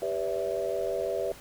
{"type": "chord", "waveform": "sine", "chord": "E minor seventh", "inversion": "first", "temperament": "equal with one note detuned", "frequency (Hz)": [392, 493.9, 573.6, 659.3], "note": ["G4", "B4", "D5", "E5"], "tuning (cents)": [0, 0, -41, 0], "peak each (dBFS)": -33, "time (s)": [0.02, 1.32], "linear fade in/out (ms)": 2, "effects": ["pink hiss -49 dBFS RMS until 1.4 s"]}